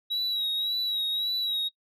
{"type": "tone with vibrato", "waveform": "sine", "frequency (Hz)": 3860, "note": "B7", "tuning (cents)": -40, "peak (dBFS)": -23, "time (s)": [0.1, 1.69], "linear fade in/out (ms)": 20, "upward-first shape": "sine", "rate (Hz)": 1.8, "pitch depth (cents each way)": 46, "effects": ["noise-tail reverb RT60 0.1 s tail -22 dB re dry", "tanh soft clip ceiling -25 dBFS"]}